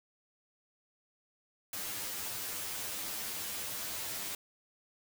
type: noise with comb filter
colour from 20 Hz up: white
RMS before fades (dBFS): -39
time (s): 1.73-4.35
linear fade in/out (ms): 2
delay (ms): 10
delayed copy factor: +1
effects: none